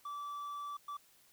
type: tone bursts at uneven times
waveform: triangle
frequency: 1159 Hz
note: D6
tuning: 23 cents flat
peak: -38 dBFS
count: 2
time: 0.05-0.77 / 0.88-0.97 s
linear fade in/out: 5 ms
effects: white hiss -66 dBFS RMS until 1.32 s